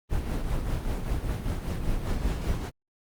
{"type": "noise with tremolo", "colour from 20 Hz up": "brown", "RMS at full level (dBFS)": -26, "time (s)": [0.09, 2.71], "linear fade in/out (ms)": 50, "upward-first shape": "triangle", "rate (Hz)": 5.1, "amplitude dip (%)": 55, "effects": ["Opus 24 kbps"]}